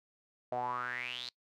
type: tone with band-pass filter sweep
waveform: sawtooth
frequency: 123.3 Hz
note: B2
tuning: 2 cents flat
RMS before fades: -38 dBFS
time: 0.52-1.29 s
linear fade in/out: 0 ms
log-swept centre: 640 to 4300 Hz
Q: 8.8
effects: noise-tail reverb RT60 0.1 s tail -23 dB re dry